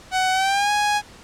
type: tone with pitch glide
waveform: sawtooth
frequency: 748 to 830 Hz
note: F#5 to G#5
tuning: +19 to -1 cents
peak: -14 dBFS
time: 0.11-1.02 s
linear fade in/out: 50 ms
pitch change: +180 cents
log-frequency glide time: 0.32-0.71 s
effects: pink hiss -45 dBFS RMS until 1.23 s + low-pass 8000 Hz 12 dB/octave